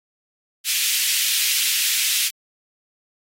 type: high-pass noise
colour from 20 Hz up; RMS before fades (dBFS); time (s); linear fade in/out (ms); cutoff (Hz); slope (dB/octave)
pink; -21; 0.64-2.31; 50; 2400; 24
effects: AAC 48 kbps